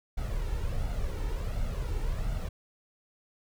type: noise with flanger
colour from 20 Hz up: brown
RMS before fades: -31 dBFS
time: 0.17-2.49 s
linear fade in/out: 10 ms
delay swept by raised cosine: 1.4 to 2.25 ms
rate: 1.4 Hz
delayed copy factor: +0.6
effects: none